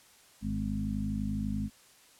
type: harmonic tone with a mistuned harmonic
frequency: 52 Hz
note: G#1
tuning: 3 cents sharp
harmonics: 1 / 2 / 3 / 4 / 5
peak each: -37 / -38 / -41 / -33 / -38 dBFS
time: 0.41-1.7 s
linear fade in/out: 50 ms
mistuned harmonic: 5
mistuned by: -25 cents
effects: white hiss -59 dBFS RMS until 2.19 s + low-pass 11000 Hz 12 dB/octave